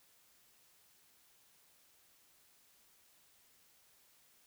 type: silence
effects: white hiss -68 dBFS RMS until 4.46 s